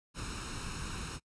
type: noise with comb filter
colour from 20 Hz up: pink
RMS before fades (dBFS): -40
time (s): 0.14-1.2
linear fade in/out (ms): 50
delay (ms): 0.75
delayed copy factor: +0.65
effects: noise-tail reverb RT60 0.1 s tail -24 dB re dry + resampled to 22050 Hz